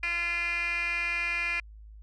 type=tone with band-pass filter; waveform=10% pulse; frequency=344.1 Hz; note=F4; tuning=26 cents flat; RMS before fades=-30 dBFS; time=0.03-1.6 s; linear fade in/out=2 ms; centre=2400 Hz; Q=6.9; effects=added 53 Hz sine -45 dBFS peak until 2.02 s + resampled to 22050 Hz